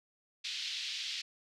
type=band-pass noise; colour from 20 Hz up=pink; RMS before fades=-39 dBFS; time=0.44-1.22 s; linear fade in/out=10 ms; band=2800 to 4800 Hz; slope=24 dB/octave; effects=none